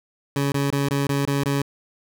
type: tone bursts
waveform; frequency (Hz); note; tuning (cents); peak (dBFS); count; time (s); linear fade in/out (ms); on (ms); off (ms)
20% pulse; 140.3; C#3; +21; -15; 7; 0.36-1.618; 2; 160; 23
effects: none